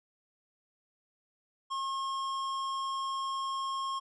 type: tone with tanh clipping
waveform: sine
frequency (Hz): 1078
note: C#6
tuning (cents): -49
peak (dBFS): -34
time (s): 1.7-4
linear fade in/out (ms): 20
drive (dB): 15
effects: resampled to 24000 Hz